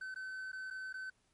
triangle tone with dropouts, 1526 Hz, G6, 47 cents flat, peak -39 dBFS, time 0.01-1.1 s, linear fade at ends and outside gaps 5 ms, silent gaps 0.144-0.159 / 0.518-0.529 / 0.703-0.708 / 0.928-0.94 s, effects pink hiss -75 dBFS RMS until 1.33 s + MP3 48 kbps

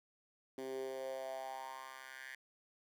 10% pulse tone with high-pass filter sweep, 132 Hz, C3, 16 cents sharp, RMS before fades -45 dBFS, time 0.58-2.35 s, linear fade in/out 2 ms, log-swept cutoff 320 to 1800 Hz, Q 5.2, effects none

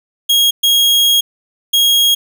40% pulse tone bursts at uneven times, 3279 Hz, G#7, 23 cents flat, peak -8 dBFS, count 3, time 0.29-0.51 / 0.63-1.21 / 1.73-2.15 s, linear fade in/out 10 ms, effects none

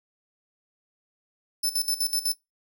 20% pulse tone with tremolo, 5274 Hz, E8, in tune, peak -17 dBFS, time 1.63-2.34 s, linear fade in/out 10 ms, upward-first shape square, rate 8 Hz, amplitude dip 80%, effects noise-tail reverb RT60 0.2 s tail -23 dB re dry

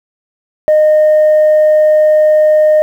sine tone, 614 Hz, D#5, 23 cents flat, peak -3 dBFS, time 0.68-2.82 s, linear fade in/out 0 ms, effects tanh soft clip ceiling -3 dBFS + 7-bit

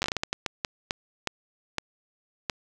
slowing click train, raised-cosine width 0.2 ms, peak -9 dBFS, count 15, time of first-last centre 0.02-2.498 s, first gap 9 ms, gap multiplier 1.4, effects none

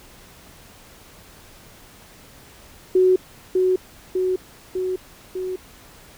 sine tone with echo, 370.4 Hz, F#4, 2 cents sharp, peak -12 dBFS, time 2.95-3.16 s, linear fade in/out 5 ms, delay 600 ms, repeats 4, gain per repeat -3 dB, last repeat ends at 5.56 s, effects pink hiss -47 dBFS RMS until 6.17 s

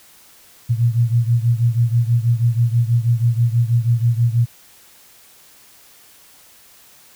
sine beating tone pair, 116 / 122.2 Hz, A#2 / B2, -8 / -18 cents, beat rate 6.2 Hz, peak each -15 / -18 dBFS, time 0.69-4.46 s, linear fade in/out 20 ms, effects white hiss -48 dBFS RMS until 7.15 s

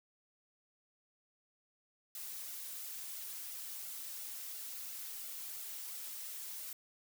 blue noise with flanger, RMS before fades -45 dBFS, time 2.15-6.73 s, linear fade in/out 2 ms, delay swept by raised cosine 1.4 to 3.9 ms, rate 2.9 Hz, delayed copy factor +0.65, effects none

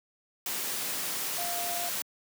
sine tone in noise, 698.5 Hz, F5, in tune, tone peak -35 dBFS, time 1.38-1.89 s, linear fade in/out 2 ms, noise white, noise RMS -33 dBFS, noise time 0.46-2.02 s, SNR -5 dB, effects high-pass 150 Hz 12 dB/octave

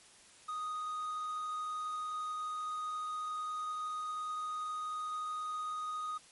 triangle tone with quantisation, 1244 Hz, D#6, 1 cent flat, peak -34 dBFS, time 0.48-6.18 s, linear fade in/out 10 ms, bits 10, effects white hiss -59 dBFS RMS until 6.31 s + MP3 48 kbps

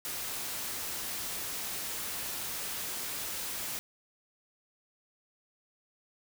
white noise, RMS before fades -37 dBFS, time 0.05-3.79 s, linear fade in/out 0 ms, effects none

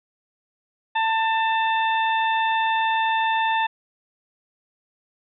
harmonic tone with a mistuned harmonic, 893 Hz, A5, 25 cents sharp, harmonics 1 / 2 / 3 / 4, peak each -20 / -26 / -30 / -32 dBFS, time 0.95-3.67 s, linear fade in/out 10 ms, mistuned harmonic 3, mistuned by -17 cents, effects none

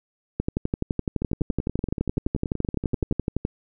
two click trains, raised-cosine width 3 ms, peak -15 / -10 dBFS, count 21 / 37, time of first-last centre 1.22-3.125 / 0.4-3.451 s, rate 10.5 / 11.8 Hz, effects none

